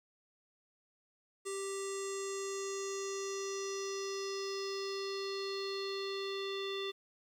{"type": "tone with low-pass filter sweep", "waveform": "square", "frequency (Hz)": 392, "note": "G4", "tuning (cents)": 0, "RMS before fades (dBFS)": -39, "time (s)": [1.45, 6.92], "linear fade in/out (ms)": 20, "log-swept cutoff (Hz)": [8300, 3600], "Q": 5.7, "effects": ["11-bit"]}